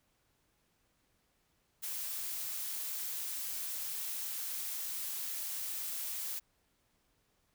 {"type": "noise", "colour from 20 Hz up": "blue", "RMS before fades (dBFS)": -39, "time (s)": [1.82, 6.4], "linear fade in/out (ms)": 20, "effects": ["pink hiss -75 dBFS RMS until 7.54 s"]}